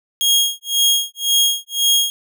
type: tone with tremolo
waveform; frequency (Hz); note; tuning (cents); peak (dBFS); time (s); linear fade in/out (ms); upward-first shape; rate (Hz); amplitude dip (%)
sawtooth; 3269; G#7; -28; -8; 0.21-2.1; 0; sine; 1.9; 100
effects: none